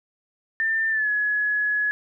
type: tone with pitch glide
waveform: sine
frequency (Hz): 1791 to 1690.5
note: A6 to G#6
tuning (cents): +30 to +30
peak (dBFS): -20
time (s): 0.6-1.91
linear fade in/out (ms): 0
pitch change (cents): -100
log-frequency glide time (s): 0.9-1.09
effects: none